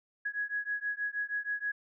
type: beating tone pair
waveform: sine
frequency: 1666 / 1672.3 Hz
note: G#6 / G#6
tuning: +5 / +12 cents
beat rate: 6.3 Hz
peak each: -35 / -35 dBFS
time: 0.25-1.72 s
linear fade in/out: 10 ms
effects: none